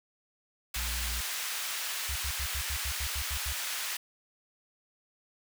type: high-pass noise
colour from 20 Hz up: pink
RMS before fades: -35 dBFS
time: 0.74-3.97 s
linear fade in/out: 5 ms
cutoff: 1600 Hz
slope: 12 dB/octave
type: tone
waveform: triangle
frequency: 60.2 Hz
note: B1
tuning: 44 cents flat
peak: -32 dBFS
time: 0.76-1.21 s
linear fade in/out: 5 ms
type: tone bursts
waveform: sine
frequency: 68 Hz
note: C#2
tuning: 33 cents flat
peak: -33 dBFS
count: 10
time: 2.09-3.527 s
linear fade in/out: 5 ms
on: 69 ms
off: 83 ms
effects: none